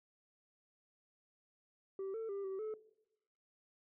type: tone with pitch steps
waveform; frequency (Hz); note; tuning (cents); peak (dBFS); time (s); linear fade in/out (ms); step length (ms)
sine; 387 / 448.2 / 397.1 / 384.1 / 433.7; G4 / A4 / G4 / G4 / A4; -22 / +32 / +22 / -35 / -25; -36; 1.99-2.74; 2; 150
effects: noise-tail reverb RT60 0.9 s tail -20 dB re dry + tanh soft clip ceiling -38 dBFS

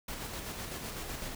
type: noise with tremolo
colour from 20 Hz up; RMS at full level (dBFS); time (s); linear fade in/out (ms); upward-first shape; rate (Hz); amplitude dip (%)
pink; -39; 0.08-1.35; 5; square; 7.9; 30
effects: none

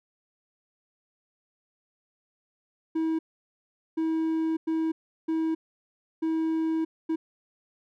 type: tone bursts at uneven times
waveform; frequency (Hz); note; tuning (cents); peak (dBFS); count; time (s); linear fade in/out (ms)
triangle; 321.7; E4; -42; -22; 6; 2.95-3.19 / 3.97-4.57 / 4.67-4.92 / 5.28-5.55 / 6.22-6.85 / 7.09-7.16; 10
effects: none

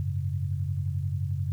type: chord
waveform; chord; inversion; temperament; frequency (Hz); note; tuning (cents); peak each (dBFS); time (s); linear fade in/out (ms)
sine; F# suspended second; none; equal; 92.5 / 103.83 / 138.59; F#2 / G#2 / C#3; 0 / 0 / 0; -29 / -34 / -31; 0-1.52; 0
effects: 10-bit

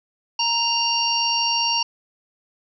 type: harmonic tone with a mistuned harmonic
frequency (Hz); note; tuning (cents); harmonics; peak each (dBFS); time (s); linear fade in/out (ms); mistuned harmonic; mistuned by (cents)
932.3; A#5; 0; 1 / 3 / 5 / 6; -24 / -24 / -24 / -24; 0.39-1.83; 5; 5; -40
effects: none

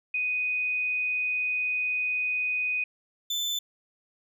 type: tone pair in turn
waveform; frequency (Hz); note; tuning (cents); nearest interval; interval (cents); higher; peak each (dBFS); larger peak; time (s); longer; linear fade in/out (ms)
sine / 35% pulse; 2492 / 3524; D#7 / A7; +2 / +2; tritone; 600; second; -25; neither; 0.14-2.84 / 3.3-3.59; first; 5
effects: none

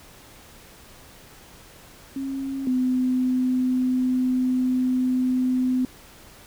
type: tone pair in turn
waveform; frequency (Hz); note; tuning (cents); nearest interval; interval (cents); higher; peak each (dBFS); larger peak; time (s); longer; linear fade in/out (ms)
sine; 270.7 / 254.5; C#4 / C4; -41 / -48; minor second; 107; first; -26 / -19; second; 2.16-2.67 / 2.67-5.85; second; 2
effects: pink hiss -48 dBFS RMS until 6.46 s

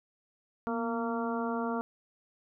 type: harmonic tone with a mistuned harmonic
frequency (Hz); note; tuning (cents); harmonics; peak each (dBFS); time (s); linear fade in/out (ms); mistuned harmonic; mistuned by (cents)
230; A#3; -23; 1 / 2 / 3 / 4 / 5 / 6; -33 / -36 / -38 / -39 / -40 / -41; 0.67-1.81; 0; 1; +53
effects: none

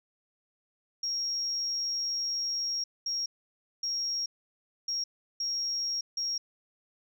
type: tone bursts at uneven times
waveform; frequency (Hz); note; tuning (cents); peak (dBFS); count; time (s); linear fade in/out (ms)
sine; 5588; F8; 0; -28; 6; 1.03-2.84 / 3.06-3.26 / 3.83-4.26 / 4.88-5.04 / 5.4-6.01 / 6.17-6.38; 5
effects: tanh soft clip ceiling -24 dBFS

